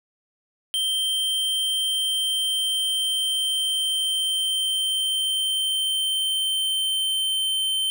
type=tone with pitch glide; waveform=square; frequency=3136 to 3102 Hz; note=G7 to G7; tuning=0 to -19 cents; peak=-22 dBFS; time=0.74-7.9 s; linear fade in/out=0 ms; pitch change=-19 cents; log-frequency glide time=1.85-7.67 s; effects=none